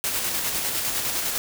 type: noise with tremolo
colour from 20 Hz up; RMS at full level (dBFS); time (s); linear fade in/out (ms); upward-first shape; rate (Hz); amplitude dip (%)
white; -25; 0.04-1.38; 0; square; 9.9; 30
effects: none